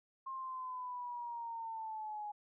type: linear sweep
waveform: sine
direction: down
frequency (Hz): 1068 to 829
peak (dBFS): -40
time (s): 0.26-2.32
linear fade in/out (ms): 10
effects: none